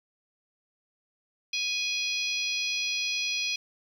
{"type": "harmonic tone", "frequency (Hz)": 830.6, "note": "G#5", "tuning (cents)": 0, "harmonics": [3, 4, 5, 6, 7], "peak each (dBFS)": [-30, -34, -35, -36, -38], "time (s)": [1.53, 3.56], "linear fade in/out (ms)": 5, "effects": ["9-bit"]}